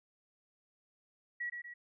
sine tone with echo, 1925 Hz, B6, 45 cents flat, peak -35 dBFS, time 1.4-1.5 s, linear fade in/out 10 ms, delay 120 ms, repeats 2, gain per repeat -5 dB, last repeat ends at 1.74 s, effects none

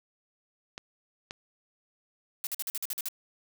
clicks, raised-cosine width 0.2 ms, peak -21 / -20 dBFS, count 2, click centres 0.779 / 1.309 s
blue noise bursts, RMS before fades -33 dBFS, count 9, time 2.44-3.085 s, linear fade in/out 0 ms, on 29 ms, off 48 ms
effects none

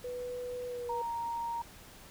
sine tone with pitch glide, 493.9 to 481.8 Hz, B4 to B4, 0 to -43 cents, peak -36 dBFS, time 0.04-1.02 s, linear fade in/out 5 ms, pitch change -43 cents, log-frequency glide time 0.67-0.86 s
sine tone, 932.3 Hz, A#5, in tune, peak -33 dBFS, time 0.89-1.62 s, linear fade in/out 5 ms
effects pink hiss -53 dBFS RMS until 2.1 s

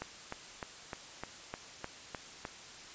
click train, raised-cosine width 0.5 ms, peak -23 dBFS, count 9, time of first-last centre 0.02-2.452 s, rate 3.29 Hz, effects white hiss -50 dBFS RMS until 2.94 s + resampled to 16000 Hz

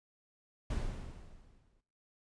brown noise with exponential decay, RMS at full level -32 dBFS, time 0.7-1.81 s, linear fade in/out 5 ms, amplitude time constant 240 ms, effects noise-tail reverb RT60 0.7 s tail -22 dB re dry + resampled to 22050 Hz

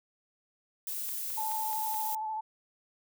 violet noise, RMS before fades -36 dBFS, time 0.87-2.15 s, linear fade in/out 2 ms
click train, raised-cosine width 0.2 ms, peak -29 dBFS, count 5, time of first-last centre 1.09-1.943 s, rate 4.69 Hz
sine tone with vibrato, 870 Hz, A5, 20 cents flat, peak -32 dBFS, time 1.37-2.41 s, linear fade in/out 10 ms, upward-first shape square, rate 13 Hz, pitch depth 20 cents each way
effects none

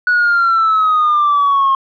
sine exponential sweep, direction down, 1474 to 1072 Hz, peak -8 dBFS, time 0.07-1.75 s, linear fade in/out 2 ms, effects tanh soft clip ceiling -7 dBFS

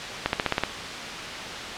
accelerating click train, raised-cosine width 0.3 ms, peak -5 dBFS, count 7, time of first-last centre 0.26-0.636 s, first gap 71 ms, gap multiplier 0.95, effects white hiss -32 dBFS RMS until 1.77 s + low-pass 4000 Hz 12 dB/octave

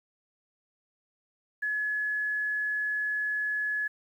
sine tone, 1700 Hz, G#6, 40 cents sharp, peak -27 dBFS, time 1.62-3.88 s, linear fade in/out 10 ms, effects 10-bit

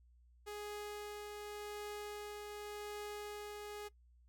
sawtooth tone with tremolo, 415.9 Hz, G#4, 2 cents sharp, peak -39 dBFS, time 0.46-3.89 s, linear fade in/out 20 ms, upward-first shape triangle, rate 0.88 Hz, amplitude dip 30%, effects noise-tail reverb RT60 0.1 s tail -19 dB re dry + added 60 Hz sine -63 dBFS peak until 4.28 s

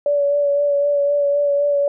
sine tone with vibrato, 573 Hz, D5, 43 cents flat, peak -14 dBFS, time 0.06-1.88 s, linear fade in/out 2 ms, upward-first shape sine, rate 3.9 Hz, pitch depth 20 cents each way, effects none

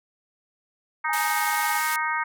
harmonic tone, 311.1 Hz, D#4, in tune, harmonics 3 / 4 / 5 / 6 / 7, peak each -28 / -29 / -30 / -31 / -31 dBFS, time 1.04-2.24 s, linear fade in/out 10 ms
sine tone with tremolo, 836 Hz, G#5, 11 cents sharp, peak -26 dBFS, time 1.08-1.81 s, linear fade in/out 20 ms, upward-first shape triangle, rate 18 Hz, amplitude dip 60%
white band-pass noise, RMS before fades -32 dBFS, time 1.13-1.96 s, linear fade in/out 2 ms, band 1600 to 16000 Hz, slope 48 dB/octave
effects none

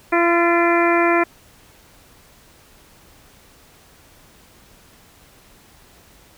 harmonic tone with a mistuned harmonic, 341.2 Hz, F4, 40 cents flat, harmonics 1 / 2 / 3 / 4 / 5 / 6 / 7, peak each -17 / -20 / -22 / -23 / -24 / -25 / -25 dBFS, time 0.12-1.24 s, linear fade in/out 10 ms, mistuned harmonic 5, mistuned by +37 cents, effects pink hiss -50 dBFS RMS until 6.37 s

